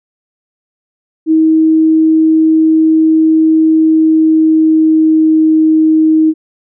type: tone with pitch glide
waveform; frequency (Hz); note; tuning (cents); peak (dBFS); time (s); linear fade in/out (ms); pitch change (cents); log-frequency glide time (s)
sine; 317.9 to 315.2; D#4 to D#4; +37 to +23; -5; 1.26-6.34; 50; -14; 3.68-5.52
effects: none